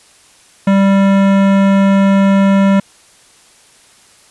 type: tone with hard clipping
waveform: sine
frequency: 196 Hz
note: G3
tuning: in tune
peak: -9 dBFS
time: 0.67-2.8 s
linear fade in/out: 5 ms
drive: 18 dB
effects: white hiss -46 dBFS RMS until 4.3 s + resampled to 24000 Hz